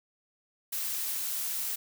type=noise; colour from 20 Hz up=blue; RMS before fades=-33 dBFS; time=0.72-1.76 s; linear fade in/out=10 ms; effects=none